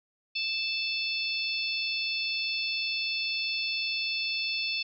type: harmonic tone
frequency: 879 Hz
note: A5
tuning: 2 cents flat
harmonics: 3 / 4 / 5 / 6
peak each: -31 / -36 / -34 / -37 dBFS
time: 0.35-4.83 s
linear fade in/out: 10 ms
effects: none